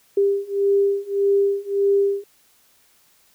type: beating tone pair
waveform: sine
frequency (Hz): 397.7 / 399.4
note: G4 / G4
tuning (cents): +25 / +32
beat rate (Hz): 1.7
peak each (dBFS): -20 / -19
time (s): 0.17-2.24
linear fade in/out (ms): 5
effects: white hiss -58 dBFS RMS until 3.34 s